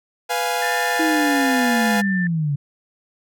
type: chord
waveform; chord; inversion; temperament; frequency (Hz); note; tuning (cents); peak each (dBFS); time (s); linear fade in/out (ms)
sawtooth; F diminished; second; equal; 493.9 / 698.5 / 830.6; Cb5 / F5 / Ab5; 0 / 0 / 0; -22 / -20 / -20; 0.29-2.02; 20
type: tone with vibrato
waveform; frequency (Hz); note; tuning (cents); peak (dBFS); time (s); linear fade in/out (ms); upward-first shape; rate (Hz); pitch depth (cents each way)
sine; 1771; A6; +11; -23; 0.62-2.27; 2; sine; 1.5; 9
type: linear sweep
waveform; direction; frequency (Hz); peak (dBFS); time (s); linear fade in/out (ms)
sine; down; 324.3 to 138.59; -18; 0.99-2.56; 10
effects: none